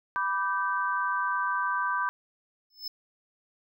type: chord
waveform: sine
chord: G major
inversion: first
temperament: equal with one note detuned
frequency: 987.8 / 1174.7 / 1550.9 Hz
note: B5 / D6 / G6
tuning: 0 / 0 / -19 cents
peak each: -30 dBFS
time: 0.16-2.09 s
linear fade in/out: 0 ms
type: tone with exponential growth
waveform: square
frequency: 5240 Hz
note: E8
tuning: 11 cents flat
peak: -30 dBFS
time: 2.7-2.88 s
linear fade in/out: 5 ms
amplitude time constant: 38 ms
effects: none